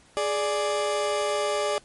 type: tone pair together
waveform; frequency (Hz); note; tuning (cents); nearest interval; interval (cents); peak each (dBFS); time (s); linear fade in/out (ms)
30% pulse; 417.2 / 588.1; G#4 / D5; +8 / +2; tritone; 594; -25 / -23; 0.17-1.78; 0
effects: pink hiss -56 dBFS RMS until 1.84 s + MP3 48 kbps